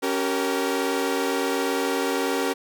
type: chord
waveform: sawtooth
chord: G diminished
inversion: second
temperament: equal with one note detuned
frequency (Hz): 277.2 / 384.8 / 466.2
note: Db4 / G4 / Bb4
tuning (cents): 0 / -32 / 0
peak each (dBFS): -23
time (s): 0.02-2.54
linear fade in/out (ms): 20
effects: none